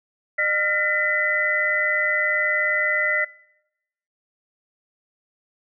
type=tone cluster; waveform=sine; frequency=608 / 1397 / 1822 / 2003 Hz; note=D#5 / F6 / A#6 / B6; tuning=-40 / 0 / -40 / +24 cents; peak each=-28 / -28 / -27 / -20 dBFS; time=0.38-3.25 s; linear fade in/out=10 ms; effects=noise-tail reverb RT60 0.9 s tail -24 dB re dry